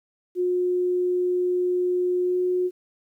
sine tone with pitch glide, 360 to 362.7 Hz, F#4 to F#4, -47 to -34 cents, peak -20 dBFS, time 0.35-2.71 s, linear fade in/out 50 ms, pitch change +13 cents, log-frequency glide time 2.24-2.38 s, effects 10-bit

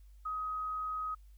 sine tone, 1261 Hz, D#6, 23 cents sharp, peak -34 dBFS, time 0.25-1.15 s, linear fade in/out 10 ms, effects added 50 Hz sine -53 dBFS peak until 1.37 s + white hiss -75 dBFS RMS until 1.37 s

